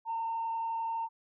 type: tone with frequency modulation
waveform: sine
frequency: 910 Hz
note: A#5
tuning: 42 cents flat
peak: -30 dBFS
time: 0.05-1.09 s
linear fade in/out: 50 ms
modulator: 31.7 Hz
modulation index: 0.39
effects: tanh soft clip ceiling -27 dBFS